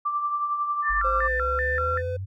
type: tone with tremolo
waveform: sine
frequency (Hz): 1174.7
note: D6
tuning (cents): 0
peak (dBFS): -21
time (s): 0.05-1.28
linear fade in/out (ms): 10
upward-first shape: triangle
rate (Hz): 11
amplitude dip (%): 55
type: tone with vibrato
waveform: sine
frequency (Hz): 1561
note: G6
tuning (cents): -8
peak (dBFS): -24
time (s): 0.82-2.02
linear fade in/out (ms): 50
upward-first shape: square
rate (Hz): 2.6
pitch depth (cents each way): 230
type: exponential sweep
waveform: sine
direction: up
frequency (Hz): 46.25 to 98.1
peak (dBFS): -29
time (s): 0.89-2.26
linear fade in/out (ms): 20
type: tone with pitch glide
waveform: triangle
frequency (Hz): 523.3 to 505.8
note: C5 to B4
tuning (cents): 0 to +41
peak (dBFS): -26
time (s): 1.04-2.17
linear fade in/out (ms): 10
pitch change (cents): -59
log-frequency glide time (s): 1.27-1.34
effects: none

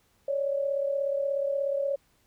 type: tone pair together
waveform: sine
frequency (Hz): 554.4 / 591.1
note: C#5 / D5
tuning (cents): 0 / +11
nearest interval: minor second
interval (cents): 111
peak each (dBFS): -26 / -33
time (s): 0.28-1.96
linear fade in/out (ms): 5
effects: pink hiss -67 dBFS RMS until 2.26 s

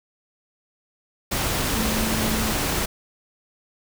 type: tone in noise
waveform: sine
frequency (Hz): 220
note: A3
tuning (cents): 0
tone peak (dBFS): -26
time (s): 1.75-2.53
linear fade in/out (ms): 10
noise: pink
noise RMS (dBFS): -24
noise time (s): 1.31-2.86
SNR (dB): -5
effects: none

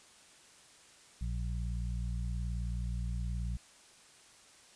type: harmonic tone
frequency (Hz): 58.9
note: A#1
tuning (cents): +19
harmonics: 1 / 2 / 3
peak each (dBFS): -34 / -40 / -44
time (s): 1.21-3.57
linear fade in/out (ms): 5
effects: white hiss -59 dBFS RMS until 4.75 s + resampled to 22050 Hz

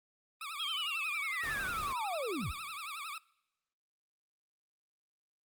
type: tone with vibrato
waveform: 20% pulse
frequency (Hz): 1221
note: D#6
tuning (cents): -33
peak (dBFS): -35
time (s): 0.41-3.18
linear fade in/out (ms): 2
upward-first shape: triangle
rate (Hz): 11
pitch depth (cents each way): 190
type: linear sweep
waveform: sine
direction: down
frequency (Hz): 3322 to 34.65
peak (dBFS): -34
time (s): 0.59-2.52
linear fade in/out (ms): 10
type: noise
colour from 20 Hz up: pink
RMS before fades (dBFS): -45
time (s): 1.43-1.93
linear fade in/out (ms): 2
effects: noise-tail reverb RT60 0.9 s tail -23 dB re dry + Opus 32 kbps

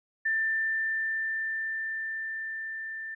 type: tone with level ramp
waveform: sine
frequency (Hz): 1782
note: A6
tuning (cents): +22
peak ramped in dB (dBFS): -24 to -35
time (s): 0.25-3.15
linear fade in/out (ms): 10
effects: none

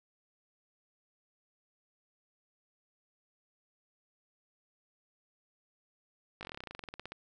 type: slowing click train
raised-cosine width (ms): 0.3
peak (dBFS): -26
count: 20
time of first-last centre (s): 6.41-7.12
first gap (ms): 19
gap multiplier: 1.07
effects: none

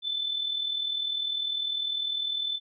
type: tone with amplitude modulation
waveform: sine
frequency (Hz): 3520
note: A7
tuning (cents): 0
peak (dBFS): -25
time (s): 0.02-2.6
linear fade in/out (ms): 50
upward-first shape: sine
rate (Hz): 40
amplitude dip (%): 55
effects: none

